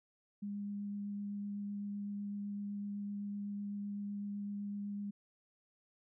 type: tone with vibrato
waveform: sine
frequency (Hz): 203.2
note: G#3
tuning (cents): -38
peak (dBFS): -38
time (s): 0.42-5.11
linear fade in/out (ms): 10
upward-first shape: sine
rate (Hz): 7.9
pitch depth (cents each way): 8
effects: none